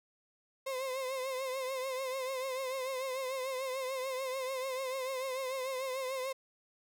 35% pulse tone with vibrato, 523.3 Hz, C5, in tune, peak -33 dBFS, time 0.66-6.33 s, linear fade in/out 10 ms, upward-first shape triangle, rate 6.8 Hz, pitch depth 71 cents each way, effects none

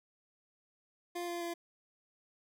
25% pulse tone with pitch steps, 349.2 / 345.6 / 342 Hz, F4 / F4 / F4, 0 / -18 / -36 cents, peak -33 dBFS, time 1.15-1.54 s, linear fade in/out 10 ms, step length 130 ms, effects none

